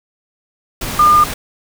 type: tone in noise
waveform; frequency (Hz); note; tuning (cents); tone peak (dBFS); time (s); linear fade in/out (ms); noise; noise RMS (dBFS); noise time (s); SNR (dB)
sine; 1208; D6; +48; -6; 0.99-1.24; 5; pink; -23; 0.81-1.34; +14
effects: none